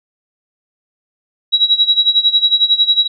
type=tone with tremolo; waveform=sine; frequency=3875 Hz; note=B7; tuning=34 cents flat; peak=-6 dBFS; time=1.52-3.08 s; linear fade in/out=20 ms; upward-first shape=sine; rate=11 Hz; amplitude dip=85%; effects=none